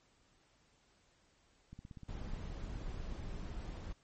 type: click train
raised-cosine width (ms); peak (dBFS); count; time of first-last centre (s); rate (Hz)
5; -37; 24; 1.73-3.124; 16.5
type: noise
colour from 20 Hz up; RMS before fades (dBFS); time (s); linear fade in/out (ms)
brown; -43; 2.08-3.93; 10
effects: pink hiss -71 dBFS RMS until 4.03 s + MP3 32 kbps